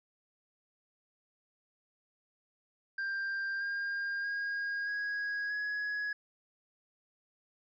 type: tone with pitch steps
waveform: triangle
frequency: 1586 / 1608.1 / 1630.6 / 1653.4 / 1676.4 Hz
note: G6 / G6 / G#6 / G#6 / G#6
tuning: +20 / +44 / -32 / -8 / +16 cents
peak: -31 dBFS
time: 2.98-6.13 s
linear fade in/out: 5 ms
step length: 630 ms
effects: resampled to 16000 Hz